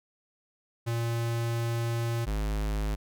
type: tone pair in turn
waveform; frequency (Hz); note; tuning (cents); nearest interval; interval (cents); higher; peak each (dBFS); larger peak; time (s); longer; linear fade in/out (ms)
square; 116.54 / 52.2; A#2 / G#1; 0 / +10; octave + major second; 1390; first; -28; neither; 0.86-2.26 / 2.26-2.96; first; 20
effects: none